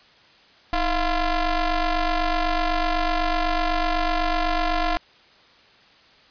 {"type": "ring-modulated tone", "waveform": "sawtooth", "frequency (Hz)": 340, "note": "F4", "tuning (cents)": -46, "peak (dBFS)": -13, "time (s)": [0.73, 4.97], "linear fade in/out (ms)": 0, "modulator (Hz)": 364, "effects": ["white hiss -53 dBFS RMS until 6.3 s", "resampled to 11025 Hz"]}